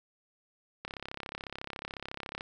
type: click train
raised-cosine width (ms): 0.3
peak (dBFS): -22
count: 54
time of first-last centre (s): 0.85-2.409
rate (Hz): 34
effects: none